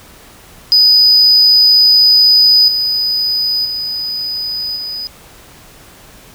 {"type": "tone with level steps", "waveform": "triangle", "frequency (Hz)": 4978, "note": "D#8", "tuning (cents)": 0, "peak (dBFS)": [-3, -11, -16, -19], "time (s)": [0.72, 5.07], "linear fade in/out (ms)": 0, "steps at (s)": [2.68, 3.65, 4.76], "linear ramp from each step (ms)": 2, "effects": ["tanh soft clip ceiling 0 dBFS", "pink hiss -40 dBFS RMS until 6.34 s"]}